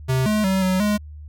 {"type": "tone with pitch steps", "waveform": "square", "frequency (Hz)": [130.4, 213.1, 190.3, 186, 208.7], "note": ["C3", "G#3", "F#3", "F#3", "G#3"], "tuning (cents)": [-5, 45, 49, 9, 9], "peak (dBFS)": -18, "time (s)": [0.08, 0.98], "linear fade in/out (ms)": 20, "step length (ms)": 180, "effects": ["added 75 Hz sine -35 dBFS peak until 1.28 s"]}